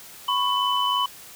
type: tone cluster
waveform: sine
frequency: 996 / 1099 / 3005 Hz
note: B5 / C#6 / F#7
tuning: +14 / -15 / +26 cents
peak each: -24 dBFS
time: 0.28-1.06 s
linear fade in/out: 5 ms
effects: tanh soft clip ceiling -11 dBFS + white hiss -44 dBFS RMS until 1.35 s